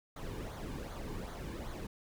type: noise with flanger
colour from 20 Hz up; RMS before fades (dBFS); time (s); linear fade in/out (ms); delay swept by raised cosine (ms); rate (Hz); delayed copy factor
brown; -42; 0.16-1.87; 5; 0.37 to 1.57; 2.6; -0.6
effects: none